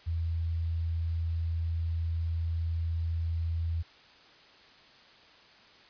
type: tone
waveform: sine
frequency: 82.8 Hz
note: E2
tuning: 8 cents sharp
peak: -28 dBFS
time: 0.06-3.83 s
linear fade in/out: 20 ms
effects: white hiss -56 dBFS RMS until 5.89 s + resampled to 11025 Hz